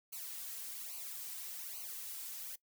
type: noise with flanger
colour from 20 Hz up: blue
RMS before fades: -45 dBFS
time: 0.12-2.56 s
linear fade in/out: 10 ms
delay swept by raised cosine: 0.56 to 3.46 ms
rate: 1.2 Hz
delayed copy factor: -0.95
effects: noise-tail reverb RT60 0.1 s tail -20 dB re dry